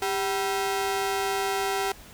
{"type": "ring-modulated tone", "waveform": "sawtooth", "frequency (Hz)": 582, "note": "D5", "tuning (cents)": -16, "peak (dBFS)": -18, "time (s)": [0.02, 1.92], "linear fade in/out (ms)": 2, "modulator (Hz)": 186, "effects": ["pink hiss -48 dBFS RMS until 2.13 s"]}